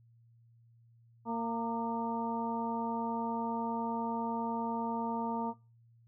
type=harmonic tone with a mistuned harmonic; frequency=230 Hz; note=A#3; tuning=23 cents flat; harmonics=1 / 2 / 3 / 4 / 5; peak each=-35 / -41 / -43 / -36 / -45 dBFS; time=1.25-5.54 s; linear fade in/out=50 ms; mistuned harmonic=5; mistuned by=+57 cents; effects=noise-tail reverb RT60 0.3 s tail -21 dB re dry + added 116 Hz sine -60 dBFS peak until 6.07 s